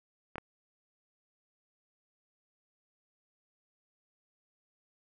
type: clicks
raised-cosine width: 0.5 ms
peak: -23 dBFS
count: 2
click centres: 0.357 / 0.382 s
effects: none